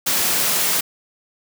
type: high-pass noise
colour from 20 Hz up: white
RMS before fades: -19 dBFS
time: 0.06-0.81 s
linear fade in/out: 10 ms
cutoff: 110 Hz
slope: 48 dB/octave
effects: none